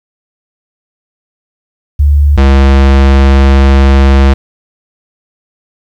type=tone pair in turn; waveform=sine / square; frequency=72.3 / 67.97 Hz; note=D2 / C#2; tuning=-27 / -33 cents; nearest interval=minor second; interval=106 cents; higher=first; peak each=-3 dBFS; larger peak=neither; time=1.99-2.37 / 2.37-4.34 s; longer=second; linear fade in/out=10 ms; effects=low-pass 4000 Hz 12 dB/octave + 7-bit